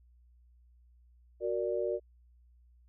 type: chord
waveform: sine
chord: Gb augmented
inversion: none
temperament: equal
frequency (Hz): 370 / 466.2 / 587.3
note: Gb4 / Bb4 / D5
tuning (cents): 0 / 0 / 0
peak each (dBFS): -34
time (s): 1.4-2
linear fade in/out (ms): 50
effects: added 60 Hz sine -59 dBFS peak until 2.88 s